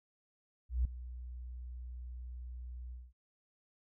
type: tone with ADSR envelope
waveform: sine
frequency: 61.4 Hz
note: B1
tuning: 9 cents flat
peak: -26 dBFS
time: 0.69-3.13 s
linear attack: 160 ms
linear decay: 4 ms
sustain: -16 dB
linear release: 210 ms
effects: none